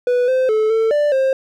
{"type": "tone with pitch steps", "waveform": "triangle", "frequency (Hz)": [492.6, 517, 434, 446.9, 589, 531], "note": ["B4", "C5", "A4", "A4", "D5", "C5"], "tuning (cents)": [-5, -21, -24, 27, 5, 25], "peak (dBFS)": -11, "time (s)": [0.07, 1.33], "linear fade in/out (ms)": 2, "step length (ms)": 210, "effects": []}